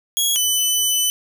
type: tone pair in turn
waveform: 15% pulse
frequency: 3322 / 3001 Hz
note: G#7 / F#7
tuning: 0 / +24 cents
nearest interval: major second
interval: 176 cents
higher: first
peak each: -9 / -9 dBFS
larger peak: neither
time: 0.17-0.36 / 0.36-1.1 s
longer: second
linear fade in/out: 0 ms
effects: none